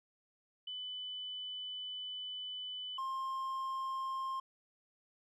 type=tone pair in turn; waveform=sine / triangle; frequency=3000 / 1060.7 Hz; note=F#7 / C6; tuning=+23 / +23 cents; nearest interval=octave + tritone; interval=1800 cents; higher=first; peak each=-40 / -34 dBFS; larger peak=second; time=0.67-2.98 / 2.98-4.4 s; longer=first; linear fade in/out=5 ms; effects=none